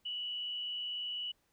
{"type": "tone with frequency modulation", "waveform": "sine", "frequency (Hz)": 2947, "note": "F#7", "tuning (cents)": -8, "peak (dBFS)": -36, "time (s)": [0.05, 1.32], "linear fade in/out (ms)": 10, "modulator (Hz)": 124, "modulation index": 0.4, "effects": ["pink hiss -75 dBFS RMS until 1.52 s"]}